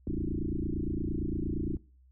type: tone with frequency modulation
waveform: sine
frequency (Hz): 140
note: C#3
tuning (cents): +18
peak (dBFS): -29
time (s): 0.07-1.77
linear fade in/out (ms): 2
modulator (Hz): 28.7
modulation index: 7.2
effects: noise-tail reverb RT60 0.4 s tail -22 dB re dry + added 64 Hz sine -57 dBFS peak until 2.11 s